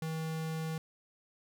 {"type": "tone", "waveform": "square", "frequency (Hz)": 160, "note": "D#3", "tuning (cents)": 49, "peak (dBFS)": -35, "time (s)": [0.02, 0.78], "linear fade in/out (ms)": 2, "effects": []}